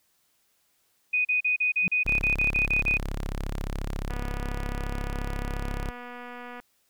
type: tone bursts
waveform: sine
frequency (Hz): 2489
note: D#7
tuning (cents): 0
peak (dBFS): -21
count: 12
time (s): 1.13-2.977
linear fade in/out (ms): 10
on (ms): 120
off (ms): 37
type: tone with exponential growth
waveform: sine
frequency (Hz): 180.8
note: F#3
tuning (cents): -40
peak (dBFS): -24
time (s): 1.81-1.88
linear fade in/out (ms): 0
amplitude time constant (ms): 15
type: tone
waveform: sawtooth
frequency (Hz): 34.27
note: C#1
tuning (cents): -19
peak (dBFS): -25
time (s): 2.05-5.91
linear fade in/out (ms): 10
type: click train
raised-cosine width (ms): 0.5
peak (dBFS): -27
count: 611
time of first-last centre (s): 4.1-6.6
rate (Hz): 244
effects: white hiss -69 dBFS RMS until 6.89 s